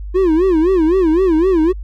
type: tone with vibrato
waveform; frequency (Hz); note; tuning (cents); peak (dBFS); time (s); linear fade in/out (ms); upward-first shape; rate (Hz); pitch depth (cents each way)
triangle; 346.1; F4; -16; -8; 0.14-1.73; 20; sine; 3.9; 190
effects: added 50 Hz sine -24 dBFS peak until 1.83 s